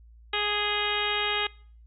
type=harmonic tone with a mistuned harmonic; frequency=415.3 Hz; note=G#4; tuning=in tune; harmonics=1 / 2 / 3 / 4 / 5 / 6 / 7 / 8 / 9; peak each=-34 / -34 / -34 / -34 / -34 / -34 / -34 / -34 / -34 dBFS; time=0.33-1.47 s; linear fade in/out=5 ms; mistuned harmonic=8; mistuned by=-32 cents; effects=noise-tail reverb RT60 0.5 s tail -24 dB re dry + added 57 Hz sine -49 dBFS peak until 1.86 s